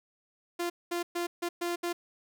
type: tone bursts at uneven times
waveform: sawtooth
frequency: 346.7 Hz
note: F4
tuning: 13 cents flat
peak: -26 dBFS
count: 6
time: 0.59-0.7 / 0.91-1.03 / 1.15-1.27 / 1.42-1.49 / 1.61-1.76 / 1.83-1.93 s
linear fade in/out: 10 ms
effects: none